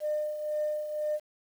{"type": "tone with tremolo", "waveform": "sine", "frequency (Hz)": 604, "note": "D5", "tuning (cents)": 48, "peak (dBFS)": -25, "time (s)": [0, 1.2], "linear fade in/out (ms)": 50, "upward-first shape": "triangle", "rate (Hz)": 2, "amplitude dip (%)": 65, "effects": ["tanh soft clip ceiling -23 dBFS", "9-bit"]}